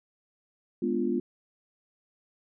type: chord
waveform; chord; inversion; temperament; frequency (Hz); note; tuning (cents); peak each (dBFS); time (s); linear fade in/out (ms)
sine; G# diminished seventh; none; equal; 207.7 / 246.9 / 293.7 / 349.2; G#3 / B3 / D4 / F4; 0 / 0 / 0 / 0; -32 / -29 / -35 / -29; 0.82-1.2; 5
effects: none